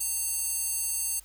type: tone with high-pass filter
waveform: square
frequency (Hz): 909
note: A#5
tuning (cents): -44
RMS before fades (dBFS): -30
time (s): 0-1.2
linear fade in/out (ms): 10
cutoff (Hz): 8600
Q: 2.1
effects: added 50 Hz sine -54 dBFS peak until 1.24 s + white hiss -57 dBFS RMS until 1.24 s